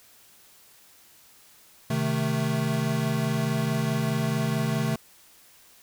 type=chord; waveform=square; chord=A diminished; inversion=first; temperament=equal; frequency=130.81 / 155.56 / 220 Hz; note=C3 / Eb3 / A3; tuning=0 / 0 / 0 cents; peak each=-29 dBFS; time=1.9-4.96 s; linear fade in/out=5 ms; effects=white hiss -55 dBFS RMS until 5.82 s